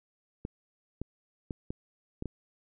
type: clicks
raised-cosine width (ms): 3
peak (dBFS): -22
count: 6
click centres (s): 0.451 / 1.016 / 1.508 / 1.705 / 2.224 / 2.257
effects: none